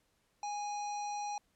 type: harmonic tone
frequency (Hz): 826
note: G#5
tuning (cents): -10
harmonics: 1 / 3 / 5 / 7 / 9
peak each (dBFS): -36 / -51 / -52 / -48 / -60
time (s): 0.43-1.38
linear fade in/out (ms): 2
effects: pink hiss -75 dBFS RMS until 1.55 s + low-pass 12000 Hz 12 dB/octave